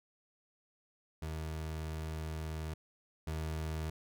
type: tone pair in turn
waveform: 30% pulse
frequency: 78.8 / 78.8 Hz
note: D#2 / D#2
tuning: +23 / +23 cents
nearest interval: unison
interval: 0 cents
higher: neither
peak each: -35 / -33 dBFS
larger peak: second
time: 1.22-2.74 / 3.27-3.9 s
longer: first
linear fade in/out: 5 ms
effects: none